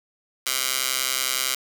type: tone with high-pass filter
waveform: 15% pulse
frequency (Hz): 130.81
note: C3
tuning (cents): 0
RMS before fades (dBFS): -25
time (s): 0.46-1.55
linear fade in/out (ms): 5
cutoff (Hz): 2700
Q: 0.5
effects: 7-bit